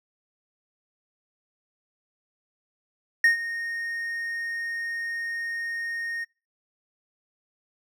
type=tone with ADSR envelope; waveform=triangle; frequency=1852 Hz; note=A#6; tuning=12 cents flat; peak=-12 dBFS; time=3.24-6.25 s; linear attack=3 ms; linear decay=120 ms; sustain=-15 dB; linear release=19 ms; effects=noise-tail reverb RT60 0.3 s tail -23 dB re dry